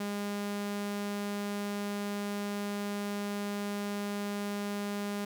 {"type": "tone", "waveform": "sawtooth", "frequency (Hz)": 203.8, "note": "G#3", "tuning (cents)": -32, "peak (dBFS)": -29, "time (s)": [0, 5.25], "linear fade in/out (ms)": 5, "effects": []}